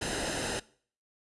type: noise with comb filter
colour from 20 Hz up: pink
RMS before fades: -33 dBFS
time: 0.01-0.6 s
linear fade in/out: 10 ms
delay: 0.88 ms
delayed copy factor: -0.65
effects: noise-tail reverb RT60 0.5 s tail -21 dB re dry + resampled to 24000 Hz